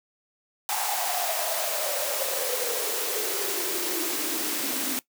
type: noise with high-pass filter sweep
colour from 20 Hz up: white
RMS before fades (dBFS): -28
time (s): 0.69-4.99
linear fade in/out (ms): 0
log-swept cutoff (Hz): 810 to 260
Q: 8.6
effects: noise-tail reverb RT60 0.1 s tail -18 dB re dry